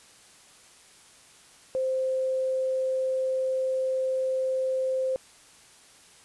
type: tone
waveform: sine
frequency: 522 Hz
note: C5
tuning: 4 cents flat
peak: -24 dBFS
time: 1.75-5.16 s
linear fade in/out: 0 ms
effects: white hiss -54 dBFS RMS until 6.24 s + resampled to 24000 Hz